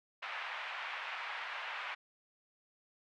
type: band-pass noise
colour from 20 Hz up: white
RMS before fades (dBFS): -42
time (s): 0.22-1.95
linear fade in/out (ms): 10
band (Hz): 750 to 2600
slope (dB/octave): 24
effects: none